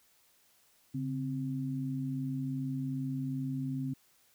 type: tone pair together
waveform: sine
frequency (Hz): 139.58 / 262.2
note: C#3 / C4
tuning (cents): +12 / +4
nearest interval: major seventh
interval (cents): 1092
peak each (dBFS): -35 / -35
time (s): 0.94-3.94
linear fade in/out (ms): 10
effects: white hiss -67 dBFS RMS until 4.34 s